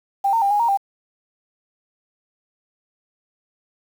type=tone with pitch steps; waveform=sine; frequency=792 / 912 / 797 / 826 / 934 / 793 Hz; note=G5 / A#5 / G5 / G#5 / A#5 / G5; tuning=+18 / -38 / +28 / -10 / +3 / +20 cents; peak=-15 dBFS; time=0.24-0.774 s; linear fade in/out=10 ms; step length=89 ms; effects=7-bit